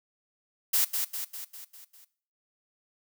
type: noise with echo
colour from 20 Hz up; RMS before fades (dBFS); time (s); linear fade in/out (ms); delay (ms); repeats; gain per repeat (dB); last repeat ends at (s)
blue; -24; 0.73-0.85; 10; 200; 6; -5; 2.05
effects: noise-tail reverb RT60 0.5 s tail -19 dB re dry